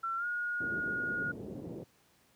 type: tone with pitch glide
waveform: sine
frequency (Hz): 1350 to 1438.6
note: E6 to F#6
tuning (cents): +41 to -49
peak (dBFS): -32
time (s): 0.03-1.32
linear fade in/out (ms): 10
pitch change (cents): +110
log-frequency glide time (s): 0.16-0.26
type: low-pass noise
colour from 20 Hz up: white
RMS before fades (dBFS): -42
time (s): 0.6-1.84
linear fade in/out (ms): 10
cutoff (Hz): 430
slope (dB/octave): 24
effects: pink hiss -67 dBFS RMS until 2.35 s + high-pass 100 Hz 12 dB/octave